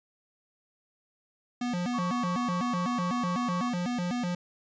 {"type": "tone with vibrato", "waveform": "square", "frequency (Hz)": 207.9, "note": "G#3", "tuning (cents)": 2, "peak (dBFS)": -29, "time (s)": [1.61, 4.35], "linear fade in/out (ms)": 5, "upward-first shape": "square", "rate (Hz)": 4, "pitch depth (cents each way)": 280}
{"type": "tone", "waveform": "sine", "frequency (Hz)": 1119, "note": "C#6", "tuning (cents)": 16, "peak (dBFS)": -32, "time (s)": [1.93, 3.7], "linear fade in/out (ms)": 20}
{"effects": ["resampled to 16000 Hz"]}